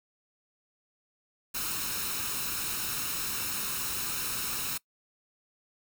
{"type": "noise with comb filter", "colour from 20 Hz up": "white", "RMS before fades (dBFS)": -33, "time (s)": [1.54, 4.78], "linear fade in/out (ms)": 10, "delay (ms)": 0.75, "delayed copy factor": 0.6, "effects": ["noise-tail reverb RT60 0.1 s tail -23 dB re dry"]}